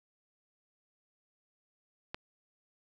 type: click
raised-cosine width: 0.3 ms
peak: -21 dBFS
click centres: 2.145 s
effects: none